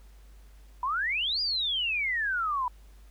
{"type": "exponential two-way sweep", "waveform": "sine", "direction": "up then down", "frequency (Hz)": [966, 4960, 966], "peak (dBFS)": -26, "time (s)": [0.83, 2.68], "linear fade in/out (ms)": 2, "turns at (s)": 1.41, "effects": ["added 50 Hz sine -49 dBFS peak until 3.1 s", "pink hiss -63 dBFS RMS until 3.1 s"]}